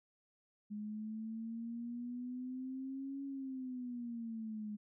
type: exponential two-way sweep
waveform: sine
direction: up then down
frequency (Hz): 207.9 to 277.2 to 207.9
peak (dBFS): -40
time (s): 0.7-4.77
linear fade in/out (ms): 20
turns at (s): 3.24
effects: none